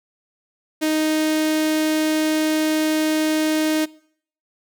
sawtooth tone with notch filter, 311.1 Hz, D#4, in tune, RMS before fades -20 dBFS, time 0.81-3.86 s, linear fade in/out 20 ms, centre 1100 Hz, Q 1.7, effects noise-tail reverb RT60 0.6 s tail -22 dB re dry

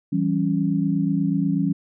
sine chord, C# diminished, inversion first, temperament equal with one note detuned, 164.81 / 193.08 / 277.2 Hz, E3 / G3 / C#4, 0 / -26 / 0 cents, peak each -23 dBFS, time 0.12-1.73 s, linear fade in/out 10 ms, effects none

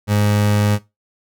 30% pulse tone, 103.83 Hz, G#2, in tune, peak -11 dBFS, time 0.07-0.79 s, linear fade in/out 50 ms, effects noise-tail reverb RT60 0.2 s tail -17 dB re dry

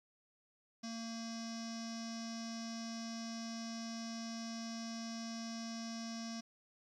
square tone with low-pass filter, 228.1 Hz, A#3, 37 cents flat, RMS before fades -44 dBFS, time 0.83-6.41 s, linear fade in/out 10 ms, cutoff 5500 Hz, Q 8.7, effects 13-bit

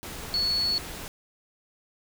sine tone in noise, 4400 Hz, C#8, 14 cents flat, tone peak -23 dBFS, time 0.34-0.78 s, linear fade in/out 0 ms, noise pink, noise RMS -38 dBFS, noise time 0.03-1.08 s, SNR +12 dB, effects none

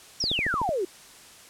sine exponential sweep, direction down, 5830 to 345.1 Hz, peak -24 dBFS, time 0.2-0.85 s, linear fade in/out 5 ms
click train, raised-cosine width 2 ms, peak -18 dBFS, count 7, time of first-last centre 0.24-0.691 s, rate 13.3 Hz
effects white hiss -49 dBFS RMS until 1.49 s + low-pass 10000 Hz 12 dB/octave

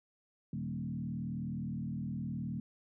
sine tone with frequency modulation, 180.5 Hz, F#3, 43 cents flat, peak -35 dBFS, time 0.53-2.6 s, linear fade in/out 2 ms, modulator 39.3 Hz, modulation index 1.6, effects none

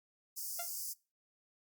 white high-pass noise, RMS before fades -41 dBFS, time 0.36-0.94 s, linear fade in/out 20 ms, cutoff 4800 Hz, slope 96 dB/octave
sawtooth tone with exponential decay, 694 Hz, F5, 11 cents flat, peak -34 dBFS, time 0.59-0.71 s, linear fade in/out 5 ms, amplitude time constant 26 ms
effects noise-tail reverb RT60 0.3 s tail -22 dB re dry + Opus 48 kbps

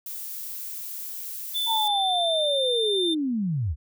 violet noise, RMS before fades -35 dBFS, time 0.06-1.88 s, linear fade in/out 2 ms
triangle tone with pitch glide, 3520 to 3590 Hz, A7 to A7, 0 to +34 cents, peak -23 dBFS, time 1.54-3.15 s, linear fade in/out 20 ms, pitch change +34 cents, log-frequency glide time 1.65-2.49 s
sine linear sweep, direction down, 921 to 61.74 Hz, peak -23 dBFS, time 1.66-3.76 s, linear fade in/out 50 ms
effects none

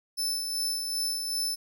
sawtooth tone with tremolo, 5274 Hz, E8, in tune, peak -24 dBFS, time 0.17-1.56 s, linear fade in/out 20 ms, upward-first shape sine, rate 2.6 Hz, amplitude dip 40%, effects none

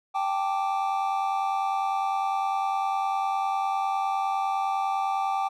triangle chord, G suspended second, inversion none, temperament equal with one note detuned, 784 / 873.9 / 1174.7 Hz, G5 / A5 / D6, 0 / -12 / 0 cents, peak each -24 / -30 / -29 dBFS, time 0.14-5.49 s, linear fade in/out 20 ms, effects none

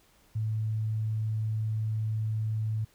sine tone, 109.3 Hz, A2, 11 cents flat, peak -27 dBFS, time 0.35-2.85 s, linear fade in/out 10 ms, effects pink hiss -63 dBFS RMS until 2.94 s

